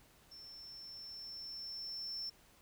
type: tone with level ramp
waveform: triangle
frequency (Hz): 5380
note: E8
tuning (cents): +34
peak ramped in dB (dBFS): -50 to -38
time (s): 0.31-2.3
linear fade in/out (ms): 10
effects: pink hiss -65 dBFS RMS until 2.61 s